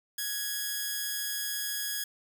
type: tone with amplitude modulation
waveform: 5% pulse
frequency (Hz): 1666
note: G#6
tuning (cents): +5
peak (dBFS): -18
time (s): 0.18-2.04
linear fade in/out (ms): 5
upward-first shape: sine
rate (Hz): 200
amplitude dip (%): 45
effects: none